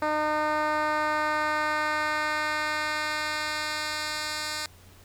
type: tone with band-pass filter sweep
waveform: 10% pulse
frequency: 304.5 Hz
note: D#4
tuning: 37 cents flat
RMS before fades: -28 dBFS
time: 0.02-4.66 s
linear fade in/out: 2 ms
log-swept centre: 740 to 5200 Hz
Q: 0.81
effects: added 89 Hz sine -52 dBFS peak until 5.04 s + pink hiss -55 dBFS RMS until 5.04 s